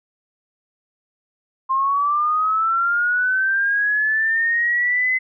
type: linear sweep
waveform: sine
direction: up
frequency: 1052 to 2045 Hz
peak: -16 dBFS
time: 1.69-5.19 s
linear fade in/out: 20 ms
effects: none